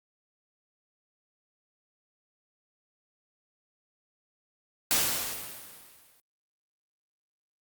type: noise with exponential decay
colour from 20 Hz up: white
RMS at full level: -23 dBFS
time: 4.91-6.2 s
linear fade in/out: 0 ms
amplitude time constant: 280 ms
effects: Opus 48 kbps